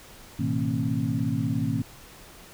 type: tone cluster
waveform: sine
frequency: 110 / 126.9 / 161.1 / 229.8 / 270 Hz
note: A2 / B2 / E3 / A#3 / C#4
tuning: 0 / +47 / -39 / -25 / -45 cents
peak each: -30 dBFS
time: 0.39-1.82 s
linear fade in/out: 5 ms
effects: pink hiss -48 dBFS RMS until 2.53 s